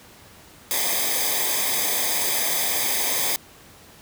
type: noise with comb filter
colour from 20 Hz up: white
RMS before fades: -23 dBFS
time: 0.71-3.36 s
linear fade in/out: 0 ms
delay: 0.71 ms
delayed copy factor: -0.8
effects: pink hiss -48 dBFS RMS until 4.01 s + high-pass 60 Hz 12 dB/octave